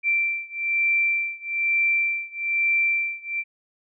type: beating tone pair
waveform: sine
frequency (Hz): 2349 / 2350.1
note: D7 / D7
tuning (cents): 0 / +1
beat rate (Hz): 1.1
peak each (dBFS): -23 / -24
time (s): 0.03-3.44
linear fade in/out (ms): 50
effects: none